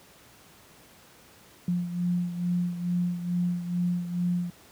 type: beating tone pair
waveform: sine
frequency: 175.9 / 178.2 Hz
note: F3 / F3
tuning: +13 / +35 cents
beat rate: 2.3 Hz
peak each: -26 / -32 dBFS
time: 1.68-4.5 s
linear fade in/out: 2 ms
effects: pink hiss -54 dBFS RMS until 4.71 s + high-pass 80 Hz 12 dB/octave